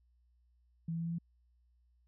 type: tone with pitch steps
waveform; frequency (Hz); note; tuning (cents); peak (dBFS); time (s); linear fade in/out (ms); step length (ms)
sine; 164.81 / 165.86 / 166.92 / 167.98 / 169.05; E3 / E3 / E3 / E3 / E3; 0 / +11 / +22 / +33 / +44; -34; 0.88-1.185; 5; 61
effects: added 60 Hz sine -67 dBFS peak until 2.07 s